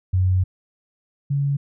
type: tone pair in turn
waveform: sine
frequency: 92.5 / 140.85 Hz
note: F#2 / C#3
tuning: 0 / +28 cents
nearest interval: perfect fifth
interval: 728 cents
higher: second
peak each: -15 / -18 dBFS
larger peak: first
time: 0.13-0.44 / 1.3-1.57 s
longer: first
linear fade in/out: 10 ms
effects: none